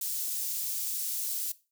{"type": "high-pass noise", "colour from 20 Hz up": "white", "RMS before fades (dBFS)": -33, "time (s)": [0.01, 1.52], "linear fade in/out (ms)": 5, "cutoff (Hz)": 6100, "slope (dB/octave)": 12, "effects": ["noise-tail reverb RT60 0.3 s tail -18 dB re dry"]}